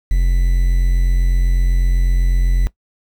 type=tone with quantisation; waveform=triangle; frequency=44 Hz; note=F1; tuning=14 cents sharp; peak=-9 dBFS; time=0.11-2.67 s; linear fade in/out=0 ms; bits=6; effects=noise-tail reverb RT60 0.1 s tail -19 dB re dry